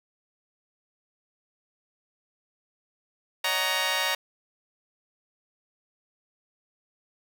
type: chord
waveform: 10% pulse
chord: D# minor seventh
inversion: third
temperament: just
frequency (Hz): 560 / 622.3 / 746.7 / 933.4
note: C#5 / D#5 / F#5 / A#5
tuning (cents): +18 / 0 / +16 / +2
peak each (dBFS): -24 / -25 / -25 / -20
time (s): 3.44-4.15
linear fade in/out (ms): 5
effects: none